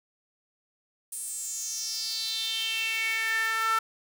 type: tone with high-pass filter sweep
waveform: sawtooth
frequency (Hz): 447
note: A4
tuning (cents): +27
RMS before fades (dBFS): -30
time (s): 1.12-3.79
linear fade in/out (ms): 5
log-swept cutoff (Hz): 9600 to 1300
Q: 5.6
effects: none